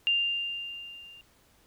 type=tone with level ramp; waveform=sine; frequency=2794 Hz; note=F7; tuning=in tune; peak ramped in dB=-21 to -48 dBFS; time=0.07-1.21 s; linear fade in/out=0 ms; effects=pink hiss -63 dBFS RMS until 1.66 s